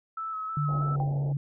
sine tone with vibrato, 1300 Hz, E6, 24 cents flat, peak -31 dBFS, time 0.17-0.96 s, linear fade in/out 5 ms, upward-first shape square, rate 3.1 Hz, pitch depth 21 cents each way
sine tone with pitch glide, 146.7 to 141.13 Hz, D3 to C#3, -2 to +31 cents, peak -25 dBFS, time 0.57-1.37 s, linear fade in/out 2 ms, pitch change -67 cents, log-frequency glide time 0.69-1 s
white low-pass noise, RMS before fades -41 dBFS, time 0.68-1.33 s, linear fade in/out 5 ms, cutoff 820 Hz, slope 96 dB/octave
sine tone with exponential decay, 791 Hz, G5, 15 cents sharp, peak -28 dBFS, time 1-1.23 s, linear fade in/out 1 ms, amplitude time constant 48 ms
effects none

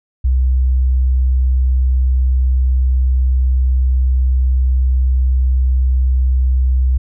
sine tone, 64 Hz, C2, 38 cents flat, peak -10 dBFS, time 0.24-6.98 s, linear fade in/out 10 ms, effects none

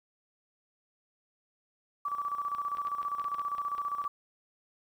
sine tone with tremolo, 1155 Hz, D6, 29 cents flat, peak -29 dBFS, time 2.05-4.08 s, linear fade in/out 5 ms, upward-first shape square, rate 15 Hz, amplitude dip 60%
clicks, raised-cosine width 0.3 ms, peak -31 dBFS, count 11, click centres 2.549 / 2.771 / 2.871 / 3.03 / 3.197 / 3.243 / 3.344 / 3.395 / 3.582 / 3.781 / 4.041 s
effects 10-bit

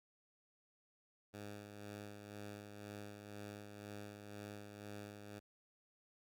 10% pulse tone with tremolo, 103.2 Hz, G#2, 10 cents flat, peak -39 dBFS, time 1.33-5.4 s, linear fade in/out 20 ms, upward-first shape sine, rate 2 Hz, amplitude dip 45%, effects none

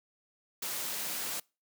white noise, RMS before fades -36 dBFS, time 0.62-1.4 s, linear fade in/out 5 ms, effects noise-tail reverb RT60 0.3 s tail -26 dB re dry + high-pass 150 Hz 12 dB/octave

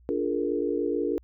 sine chord, Bb dominant seventh, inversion first, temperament just, 291.4 / 349.6 / 419.5 / 466.2 Hz, D4 / F4 / Ab4 / Bb4, -13 / +2 / +17 / 0 cents, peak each -30 dBFS, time 0.09-1.18 s, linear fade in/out 0 ms, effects added 60 Hz sine -53 dBFS peak until 1.23 s

